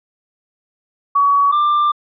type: tone pair in turn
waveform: sine / triangle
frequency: 1130 / 1186.9 Hz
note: C#6 / D6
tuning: +33 / +18 cents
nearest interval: minor second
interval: 85 cents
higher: second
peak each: -10 dBFS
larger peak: neither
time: 1.15-1.52 / 1.52-1.92 s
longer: second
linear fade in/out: 10 ms
effects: resampled to 11025 Hz